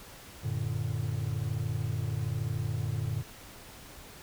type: chord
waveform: triangle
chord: Gb augmented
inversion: none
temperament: equal with one note detuned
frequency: 92.5 / 113.62 / 146.83 Hz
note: Gb2 / Bb2 / D3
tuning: 0 / -44 / 0 cents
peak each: -34 / -30 / -33 dBFS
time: 0.43-3.23 s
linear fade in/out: 20 ms
effects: pink hiss -49 dBFS RMS until 4.22 s